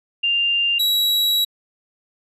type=tone pair in turn; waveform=sine / 45% pulse; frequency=2794 / 3886 Hz; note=F7 / B7; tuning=0 / -29 cents; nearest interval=tritone; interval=571 cents; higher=second; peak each=-16 dBFS; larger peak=neither; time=0.23-0.79 / 0.79-1.45 s; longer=second; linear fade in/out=10 ms; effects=resampled to 32000 Hz